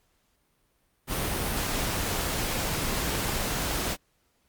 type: noise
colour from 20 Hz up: pink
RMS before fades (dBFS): -29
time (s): 1.07-3.97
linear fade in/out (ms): 50
effects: pink hiss -70 dBFS RMS until 4.48 s + Opus 48 kbps